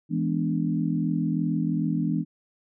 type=chord; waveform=sine; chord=E dominant seventh; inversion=none; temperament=equal; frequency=164.81 / 207.7 / 246.9 / 293.7 Hz; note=E3 / G#3 / B3 / D4; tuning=0 / 0 / 0 / 0 cents; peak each=-26 / -30 / -29 / -29 dBFS; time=0.09-2.25 s; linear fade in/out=50 ms; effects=none